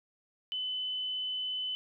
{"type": "tone", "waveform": "sine", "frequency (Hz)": 3019, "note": "F#7", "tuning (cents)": 34, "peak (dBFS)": -32, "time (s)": [0.52, 1.75], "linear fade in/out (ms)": 0, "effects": []}